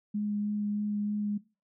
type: tone with vibrato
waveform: sine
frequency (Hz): 207.7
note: G#3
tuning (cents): 0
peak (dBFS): -28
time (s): 0.14-1.38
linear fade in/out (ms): 10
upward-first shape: sine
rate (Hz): 3.2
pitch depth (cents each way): 10
effects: noise-tail reverb RT60 0.3 s tail -19 dB re dry